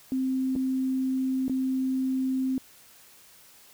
sine tone with dropouts, 261.6 Hz, C4, in tune, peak -24 dBFS, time 0.12-2.58 s, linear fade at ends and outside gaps 1 ms, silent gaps 0.554-0.561 / 1.481-1.496 s, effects white hiss -54 dBFS RMS until 3.73 s

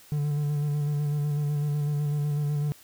triangle tone with vibrato, 146.83 Hz, D3, in tune, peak -22 dBFS, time 0.12-2.72 s, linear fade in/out 0 ms, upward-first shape square, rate 8 Hz, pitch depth 23 cents each way, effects white hiss -53 dBFS RMS until 2.83 s

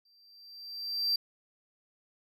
triangle tone with exponential growth, 4699 Hz, D8, in tune, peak -23 dBFS, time 0.05-1.16 s, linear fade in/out 5 ms, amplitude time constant 240 ms, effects none

